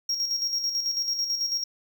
triangle tone with tremolo, 5588 Hz, F8, in tune, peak -22 dBFS, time 0.09-1.64 s, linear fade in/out 5 ms, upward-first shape square, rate 9.1 Hz, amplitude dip 50%, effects none

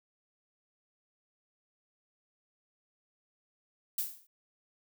violet noise with exponential decay, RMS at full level -29 dBFS, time 3.98-4.27 s, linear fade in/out 5 ms, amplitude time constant 63 ms, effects none

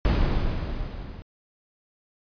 brown noise with level ramp, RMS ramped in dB -18 to -39 dBFS, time 0.05-1.22 s, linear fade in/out 0 ms, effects resampled to 11025 Hz

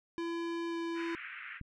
square tone with pitch glide, 337 to 334.9 Hz, E4 to E4, +38 to +27 cents, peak -35 dBFS, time 0.18-1.15 s, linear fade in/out 0 ms, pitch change -11 cents, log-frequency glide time 0.69-0.76 s
pink band-pass noise, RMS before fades -45 dBFS, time 0.94-1.61 s, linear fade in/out 50 ms, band 1400 to 2600 Hz, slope 48 dB/octave
click, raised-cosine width 5 ms, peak -31 dBFS, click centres 1.613 s
effects low-pass 4000 Hz 12 dB/octave

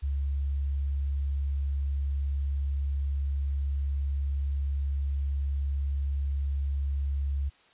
sine tone, 69.7 Hz, C#2, 10 cents sharp, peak -26 dBFS, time 0.02-7.5 s, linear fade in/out 20 ms, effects white hiss -60 dBFS RMS until 7.73 s + resampled to 8000 Hz

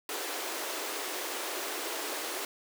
pink high-pass noise, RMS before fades -36 dBFS, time 0.09-2.45 s, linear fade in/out 2 ms, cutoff 310 Hz, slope 48 dB/octave, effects none

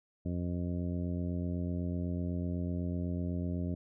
harmonic tone, 88 Hz, F2, 14 cents sharp, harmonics 1 / 2 / 3 / 4 / 5 / 6 / 7, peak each -35 / -36 / -39 / -46 / -51 / -53 / -48 dBFS, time 0.25-3.75 s, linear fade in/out 10 ms, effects none

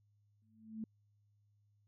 sine tone with exponential growth, 220 Hz, A3, in tune, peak -37 dBFS, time 0.42-0.84 s, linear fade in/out 2 ms, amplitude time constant 90 ms, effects added 103 Hz sine -70 dBFS peak until 1.87 s

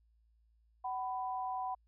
sine tone pair together, 754.2 / 995 Hz, F#5 / B5, +33 / +13 cents, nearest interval perfect fourth, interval 480 cents, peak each -37 / -39 dBFS, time 0.84-1.75 s, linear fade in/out 10 ms, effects added 56 Hz sine -67 dBFS peak until 1.87 s

